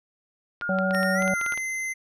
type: clicks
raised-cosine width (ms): 0.3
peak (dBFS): -19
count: 11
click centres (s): 0.612 / 0.787 / 0.909 / 0.948 / 1.031 / 1.223 / 1.278 / 1.413 / 1.463 / 1.523 / 1.576
type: tone with vibrato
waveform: sine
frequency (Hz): 1406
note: F6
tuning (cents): +11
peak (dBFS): -27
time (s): 0.62-1.54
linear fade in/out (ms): 0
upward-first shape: square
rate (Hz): 4.7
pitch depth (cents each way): 16
type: harmonic tone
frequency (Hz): 188.8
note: F#3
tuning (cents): +35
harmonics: 1 / 3 / 4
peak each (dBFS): -25 / -26 / -32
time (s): 0.69-1.34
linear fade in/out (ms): 2
type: tone with pitch glide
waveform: square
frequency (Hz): 1840 to 2065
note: A#6 to C7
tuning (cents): -23 to -23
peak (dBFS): -28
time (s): 0.93-1.94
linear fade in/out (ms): 20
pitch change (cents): +200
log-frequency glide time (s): 1.14-1.22
effects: low-pass 12000 Hz 12 dB/octave